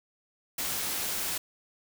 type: noise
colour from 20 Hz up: white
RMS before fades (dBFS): -32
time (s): 0.58-1.38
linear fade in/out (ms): 5
effects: none